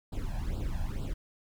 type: noise with flanger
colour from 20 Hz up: brown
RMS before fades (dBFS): -33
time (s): 0.12-1.14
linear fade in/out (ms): 10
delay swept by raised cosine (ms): 0.24 to 1.24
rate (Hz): 2.2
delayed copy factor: +0.9
effects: none